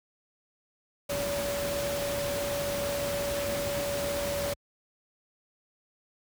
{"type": "tone in noise", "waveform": "sine", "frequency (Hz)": 570, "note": "C#5", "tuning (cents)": 48, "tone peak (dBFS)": -30, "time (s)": [1.09, 4.54], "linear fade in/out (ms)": 10, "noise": "pink", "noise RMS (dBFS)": -34, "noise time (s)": [1.09, 4.54], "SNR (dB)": 1, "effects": ["high-pass 60 Hz 12 dB/octave"]}